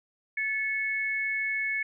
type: tone pair together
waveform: sine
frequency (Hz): 1733 / 2201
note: A6 / C#7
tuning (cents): -27 / -13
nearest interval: major third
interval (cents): 414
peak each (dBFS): -32 / -28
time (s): 0.37-1.83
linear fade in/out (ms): 5
effects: none